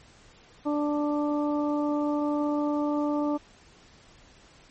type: harmonic tone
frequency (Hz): 294.5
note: D4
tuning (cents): +5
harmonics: 1 / 2 / 3 / 4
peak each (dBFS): -25 / -31 / -35 / -37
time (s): 0.65-3.38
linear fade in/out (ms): 20
effects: pink hiss -55 dBFS RMS until 4.7 s + MP3 32 kbps